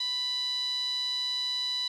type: tone with band-pass filter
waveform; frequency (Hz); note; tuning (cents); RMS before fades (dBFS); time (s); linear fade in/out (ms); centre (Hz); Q
sawtooth; 992; B5; +7; -31; 0-1.88; 5; 3900; 9.7
effects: none